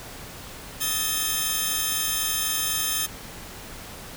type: tone cluster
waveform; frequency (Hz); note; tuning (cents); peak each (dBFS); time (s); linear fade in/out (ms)
5% pulse; 1272 / 1768 / 3168; D#6 / A6 / G7; +38 / +8 / +18; -18; 0.8-3.07; 20
effects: pink hiss -40 dBFS RMS until 4.16 s